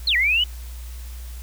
sine linear two-way sweep, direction down then up, 4415 to 1864 to 3034 Hz, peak -16 dBFS, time 0.07-0.44 s, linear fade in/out 5 ms, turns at 0.16 s, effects added 60 Hz sine -32 dBFS peak until 1.42 s + white hiss -46 dBFS RMS until 1.42 s

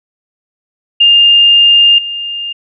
sine tone with level steps, 2811 Hz, F7, 11 cents sharp, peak -3 / -17 dBFS, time 1-2.53 s, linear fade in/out 10 ms, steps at 1.98 s, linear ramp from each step 5 ms, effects none

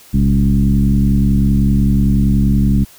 sine tone with frequency modulation, 128.7 Hz, C3, 28 cents flat, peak -9 dBFS, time 0.13-2.85 s, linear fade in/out 20 ms, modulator 70.6 Hz, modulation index 1.6, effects white hiss -43 dBFS RMS until 2.98 s

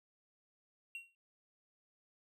triangle tone with exponential decay, 2743 Hz, F7, 32 cents flat, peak -38 dBFS, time 0.95-1.15 s, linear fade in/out 1 ms, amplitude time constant 42 ms, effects none

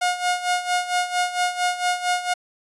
sawtooth tone with tremolo, 718 Hz, F5, 48 cents sharp, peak -14 dBFS, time 0.01-2.34 s, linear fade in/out 10 ms, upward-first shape sine, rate 4.4 Hz, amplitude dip 75%, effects resampled to 24000 Hz

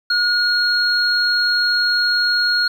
sine tone pair together, 1443 / 4283 Hz, F#6 / C8, -44 / +40 cents, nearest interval octave + perfect fifth, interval 1884 cents, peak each -17 dBFS, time 0.1-2.68 s, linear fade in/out 5 ms, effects 7-bit

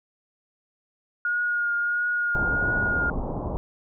sine tone with vibrato, 1431 Hz, F6, 42 cents sharp, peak -22 dBFS, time 1.25-3.1 s, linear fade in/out 2 ms, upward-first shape triangle, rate 1.5 Hz, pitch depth 22 cents each way
pink low-pass noise, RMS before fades -29 dBFS, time 2.35-3.57 s, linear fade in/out 0 ms, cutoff 1000 Hz, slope 48 dB/octave
effects none

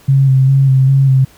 sine tone with vibrato, 134.3 Hz, C3, 46 cents sharp, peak -6 dBFS, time 0.08-1.25 s, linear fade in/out 10 ms, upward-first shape square, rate 2.5 Hz, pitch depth 24 cents each way, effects pink hiss -45 dBFS RMS until 1.37 s

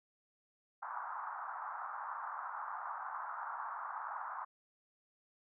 pink band-pass noise, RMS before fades -43 dBFS, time 0.82-4.45 s, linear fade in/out 10 ms, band 820 to 1400 Hz, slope 48 dB/octave, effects none

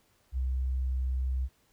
sine tone, 64.4 Hz, C2, 27 cents flat, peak -27 dBFS, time 0.32-1.49 s, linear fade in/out 50 ms, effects pink hiss -68 dBFS RMS until 1.72 s

